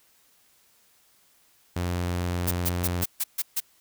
sawtooth tone, 88.3 Hz, F2, 20 cents sharp, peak -22 dBFS, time 1.76-3.04 s, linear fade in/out 5 ms
blue noise bursts, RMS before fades -26 dBFS, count 7, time 2.47-3.604 s, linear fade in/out 10 ms, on 42 ms, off 140 ms
effects white hiss -62 dBFS RMS until 3.8 s

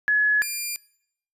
sine / 5% pulse tone pair in turn, 1697 / 2400 Hz, G#6 / D7, +37 / +37 cents, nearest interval tritone, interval 600 cents, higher second, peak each -17 dBFS, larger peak neither, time 0.08-0.42 / 0.42-0.76 s, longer neither, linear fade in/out 0 ms, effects noise-tail reverb RT60 0.7 s tail -23 dB re dry + resampled to 32000 Hz

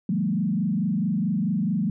sine tone with frequency modulation, 196 Hz, G3, in tune, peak -21 dBFS, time 0.09-1.9 s, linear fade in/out 2 ms, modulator 24.6 Hz, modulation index 1.5, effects none

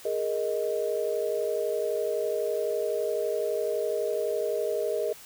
sine chord, Ab suspended second, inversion none, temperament just, 415.3 / 467.2 / 623 Hz, Ab4 / Bb4 / Eb5, 0 / +4 / +2 cents, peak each -30 dBFS, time 0.05-5.13 s, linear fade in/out 5 ms, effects white hiss -48 dBFS RMS until 5.25 s

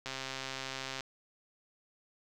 click train, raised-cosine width 0.2 ms, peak -21 dBFS, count 127, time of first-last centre 0.06-1.007 s, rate 133 Hz, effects none

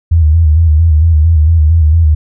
sine tone with vibrato, 79.7 Hz, D#2, 42 cents sharp, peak -4 dBFS, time 0.11-2.15 s, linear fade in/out 10 ms, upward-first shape square, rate 4.4 Hz, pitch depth 71 cents each way, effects none

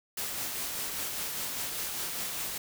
white noise with tremolo, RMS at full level -34 dBFS, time 0.17-2.58 s, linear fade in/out 5 ms, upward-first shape sine, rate 5 Hz, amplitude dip 25%, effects none

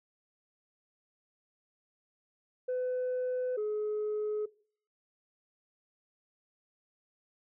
sine tone pair in turn, 504 / 423.8 Hz, B4 / G#4, +35 / +35 cents, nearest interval minor third, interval 300 cents, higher first, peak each -28 dBFS, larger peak neither, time 2.68-3.57 / 3.57-4.46 s, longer neither, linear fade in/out 10 ms, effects noise-tail reverb RT60 0.5 s tail -22 dB re dry + tanh soft clip ceiling -28 dBFS

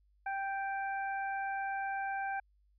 harmonic tone, 784 Hz, G5, in tune, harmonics 1 / 2 / 3, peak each -35 / -39 / -48 dBFS, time 0.26-2.4 s, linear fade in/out 5 ms, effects added 50 Hz sine -66 dBFS peak until 2.78 s

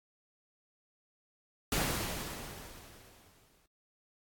pink noise with exponential decay, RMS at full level -30 dBFS, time 1.72-3.66 s, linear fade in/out 2 ms, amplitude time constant 420 ms, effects AAC 64 kbps

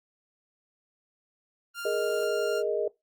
sawtooth tone, 1397 Hz, F6, in tune, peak -31 dBFS, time 1.74-2.63 s, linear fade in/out 50 ms
sine chord, Ab suspended second, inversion none, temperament equal, 415.3 / 466.2 / 622.3 Hz, Ab4 / Bb4 / Eb5, 0 / 0 / 0 cents, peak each -29 / -30 / -30 dBFS, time 1.85-2.88 s, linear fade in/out 5 ms
effects noise-tail reverb RT60 0.2 s tail -23 dB re dry + Opus 24 kbps

